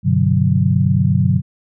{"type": "chord", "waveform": "sine", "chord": "G major seventh", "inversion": "none", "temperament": "equal with one note detuned", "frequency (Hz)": [98, 126.43, 146.83, 185], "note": ["G2", "B2", "D3", "F#3"], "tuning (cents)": [0, 41, 0, 0], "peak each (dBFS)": -17, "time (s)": [0.03, 1.42], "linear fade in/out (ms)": 50, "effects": []}